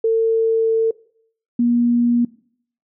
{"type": "tone pair in turn", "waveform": "sine", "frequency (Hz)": [449.8, 238.9], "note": ["A4", "A#3"], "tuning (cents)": [38, 43], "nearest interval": "major seventh", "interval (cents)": 1095, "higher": "first", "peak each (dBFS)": -13, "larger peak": "neither", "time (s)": [[0.04, 0.91], [1.59, 2.25]], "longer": "first", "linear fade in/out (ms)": 5, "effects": ["noise-tail reverb RT60 0.6 s tail -21 dB re dry"]}